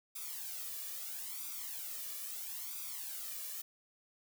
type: noise with flanger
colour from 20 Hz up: blue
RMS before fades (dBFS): -43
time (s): 0.15-3.62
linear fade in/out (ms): 10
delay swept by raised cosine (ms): 0.83 to 1.74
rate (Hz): 0.76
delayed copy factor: +0.9
effects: none